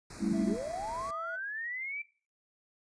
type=band-stop noise; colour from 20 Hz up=pink; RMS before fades=-47 dBFS; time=0.1-1.11 s; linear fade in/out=5 ms; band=2500 to 3900 Hz; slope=96 dB/octave
type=chord; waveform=sine; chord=A dominant seventh; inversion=third; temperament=equal; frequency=196 / 220 / 277.2 / 329.6 Hz; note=G3 / A3 / C#4 / E4; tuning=0 / 0 / 0 / 0 cents; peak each=-32 / -32 / -37 / -34 dBFS; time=0.19-0.57 s; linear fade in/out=50 ms
type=linear sweep; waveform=sine; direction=up; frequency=146.83 to 2349 Hz; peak=-35 dBFS; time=0.31-2.02 s; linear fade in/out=5 ms
type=tone; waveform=triangle; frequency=659.3 Hz; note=E5; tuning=in tune; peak=-38 dBFS; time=0.33-1.37 s; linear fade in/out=20 ms
effects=noise-tail reverb RT60 0.4 s tail -20 dB re dry + resampled to 22050 Hz